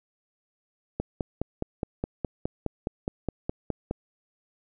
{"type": "click train", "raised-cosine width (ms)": 2, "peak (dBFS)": -14, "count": 15, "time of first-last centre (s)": [1, 3.911], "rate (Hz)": 4.81, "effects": []}